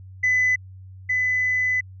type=tone pair in turn; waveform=sine; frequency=2006 / 2006 Hz; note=B6 / B6; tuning=+26 / +26 cents; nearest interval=unison; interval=0 cents; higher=neither; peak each=-15 / -18 dBFS; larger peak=first; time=0.23-0.56 / 1.09-1.81 s; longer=second; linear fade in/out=10 ms; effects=tanh soft clip ceiling -14 dBFS + added 94 Hz sine -39 dBFS peak until 2 s